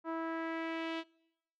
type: tone with low-pass filter sweep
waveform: sawtooth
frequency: 327 Hz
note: E4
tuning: 14 cents flat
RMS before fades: -38 dBFS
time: 0.04-1.04 s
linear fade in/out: 50 ms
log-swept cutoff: 1200 to 3300 Hz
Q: 2
effects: noise-tail reverb RT60 0.9 s tail -24 dB re dry